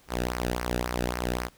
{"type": "tone with flanger", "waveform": "sawtooth", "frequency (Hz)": 60.9, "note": "B1", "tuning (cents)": -24, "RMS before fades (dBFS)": -30, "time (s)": [0.08, 1.5], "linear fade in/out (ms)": 50, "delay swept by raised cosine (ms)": [0.27, 0.96], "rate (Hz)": 3.7, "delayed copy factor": -0.75, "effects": ["pink hiss -59 dBFS RMS until 1.57 s"]}